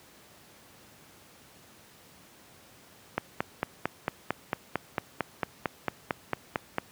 click train, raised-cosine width 0.5 ms, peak -11 dBFS, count 17, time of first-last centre 3.18-6.784 s, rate 4.44 Hz, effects pink hiss -55 dBFS RMS until 6.91 s + high-pass 100 Hz 12 dB/octave

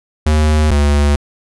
square tone pair in turn, 76.6 / 72.47 Hz, D#2 / D2, -27 / -22 cents, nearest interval minor second, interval 95 cents, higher first, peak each -10 dBFS, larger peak neither, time 0.26-0.71 / 0.71-1.16 s, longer neither, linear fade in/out 5 ms, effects resampled to 24000 Hz

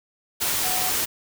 sine tone in noise, 740 Hz, F#5, in tune, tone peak -30 dBFS, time 0.63-0.91 s, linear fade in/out 20 ms, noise white, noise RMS -24 dBFS, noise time 0.4-1.06 s, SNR -9 dB, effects none

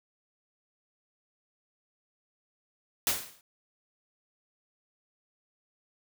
white noise with exponential decay, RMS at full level -24 dBFS, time 3.07-3.41 s, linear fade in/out 1 ms, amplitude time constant 72 ms, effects none

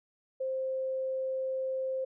sine tone, 525 Hz, C5, 6 cents sharp, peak -30 dBFS, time 0.4-2.05 s, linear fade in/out 10 ms, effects none

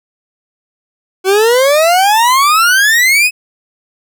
40% pulse exponential sweep, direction up, 370 to 2589 Hz, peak -6 dBFS, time 1.24-3.31 s, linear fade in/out 50 ms, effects none

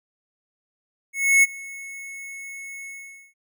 square tone with ADSR envelope, 2194 Hz, C#7, 18 cents flat, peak -12 dBFS, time 1.13-3.34 s, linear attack 300 ms, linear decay 28 ms, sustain -23 dB, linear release 470 ms, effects none

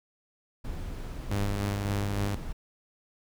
brown noise, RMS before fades -36 dBFS, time 0.64-2.53 s, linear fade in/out 10 ms
sawtooth tone with tremolo, 101.1 Hz, G#2, 46 cents flat, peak -23 dBFS, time 1.31-2.35 s, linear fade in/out 5 ms, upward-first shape sine, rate 3.5 Hz, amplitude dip 30%
effects none

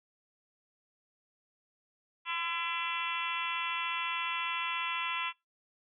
harmonic tone with a mistuned harmonic, 336.6 Hz, E4, 36 cents sharp, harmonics 3 / 4 / 5 / 6 / 7 / 8 / 9 / 10, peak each -37 / -40 / -47 / -41 / -41 / -38 / -44 / -42 dBFS, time 2.25-5.33 s, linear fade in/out 50 ms, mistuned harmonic 3, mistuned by +17 cents, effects noise-tail reverb RT60 0.2 s tail -23 dB re dry

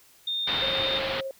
sine tone, 3646 Hz, A#7, 39 cents flat, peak -26 dBFS, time 0.27-0.99 s, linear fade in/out 5 ms
white low-pass noise, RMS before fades -31 dBFS, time 0.47-1.21 s, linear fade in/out 5 ms, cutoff 4100 Hz, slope 48 dB/octave
sine tone with tremolo, 537 Hz, C5, 45 cents sharp, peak -29 dBFS, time 0.62-1.31 s, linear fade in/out 2 ms, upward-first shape sine, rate 19 Hz, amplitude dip 30%
effects white hiss -57 dBFS RMS until 1.39 s

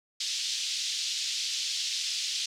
pink band-pass noise, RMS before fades -32 dBFS, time 0.2-2.46 s, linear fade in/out 5 ms, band 3300 to 6200 Hz, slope 24 dB/octave, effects none

